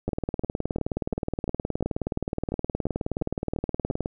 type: two click trains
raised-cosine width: 2 ms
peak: -17 / -13 dBFS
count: 12 / 77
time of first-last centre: 0.09-3.909 / 0.08-4.059 s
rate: 2.88 / 19.1 Hz
effects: none